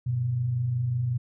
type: tone pair together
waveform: sine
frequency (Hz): 98 / 123.47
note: G2 / B2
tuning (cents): 0 / 0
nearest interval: major third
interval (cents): 400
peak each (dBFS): -35 / -24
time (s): 0.06-1.18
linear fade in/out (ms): 10
effects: none